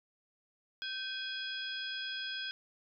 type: harmonic tone with a mistuned harmonic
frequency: 830.6 Hz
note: G#5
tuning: in tune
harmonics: 2 / 3 / 4 / 5 / 6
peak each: -41 / -48 / -40 / -52 / -45 dBFS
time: 0.82-2.51 s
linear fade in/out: 0 ms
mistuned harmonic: 2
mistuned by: -120 cents
effects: none